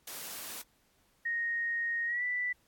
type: high-pass noise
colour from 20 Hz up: white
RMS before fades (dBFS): -42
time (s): 0.07-0.62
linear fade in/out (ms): 5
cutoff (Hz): 180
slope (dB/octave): 12
type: tone with pitch glide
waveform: sine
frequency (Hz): 1864.7 to 1975.6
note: A#6 to B6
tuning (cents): 0 to 0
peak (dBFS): -30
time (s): 1.25-2.53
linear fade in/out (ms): 10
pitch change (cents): +100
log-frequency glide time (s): 2.06-2.23
effects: pink hiss -70 dBFS RMS until 2.67 s + AAC 64 kbps